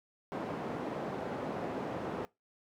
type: band-pass noise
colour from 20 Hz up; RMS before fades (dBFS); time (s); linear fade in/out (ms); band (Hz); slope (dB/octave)
white; -38; 0.32-2.25; 0; 150 to 640; 12
effects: noise-tail reverb RT60 0.2 s tail -21 dB re dry